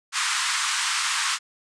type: band-pass noise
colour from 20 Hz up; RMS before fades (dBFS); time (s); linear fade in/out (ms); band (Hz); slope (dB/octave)
pink; -25; 0.12-1.39; 50; 1000 to 9200; 48
effects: none